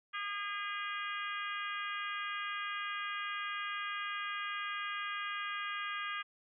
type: harmonic tone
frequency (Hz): 407.2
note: G#4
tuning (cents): -34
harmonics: 3 / 4 / 5 / 6 / 7 / 8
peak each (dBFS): -40 / -42 / -44 / -46 / -47 / -48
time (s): 0.13-6.23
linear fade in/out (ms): 20
effects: none